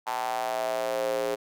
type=tone with high-pass filter sweep; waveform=square; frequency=59 Hz; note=A#1; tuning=22 cents sharp; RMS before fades=-29 dBFS; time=0.06-1.36 s; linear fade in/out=20 ms; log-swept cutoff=870 to 460 Hz; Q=5.4; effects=none